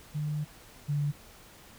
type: tone pair in turn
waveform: sine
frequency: 150.1 / 145.49 Hz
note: D3 / D3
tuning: +38 / -16 cents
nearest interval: minor second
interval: 54 cents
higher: first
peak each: -29 / -26 dBFS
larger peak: second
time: 0.14-0.45 / 0.88-1.12 s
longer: first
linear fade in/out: 20 ms
effects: pink hiss -53 dBFS RMS until 1.78 s